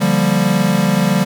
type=chord; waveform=square; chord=G minor seventh; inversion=second; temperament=equal; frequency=146.83 / 174.61 / 196 / 233.1 Hz; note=D3 / F3 / G3 / Bb3; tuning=0 / 0 / 0 / 0 cents; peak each=-21 / -18 / -16 / -22 dBFS; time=0-1.25 s; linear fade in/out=20 ms; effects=none